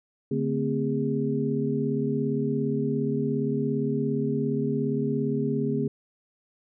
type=tone cluster; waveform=sine; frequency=143.6 / 224.3 / 261.6 / 408.3 Hz; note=D3 / A3 / C4 / G#4; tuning=-39 / +34 / 0 / -29 cents; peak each=-29 dBFS; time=0.31-5.88 s; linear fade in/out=5 ms; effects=none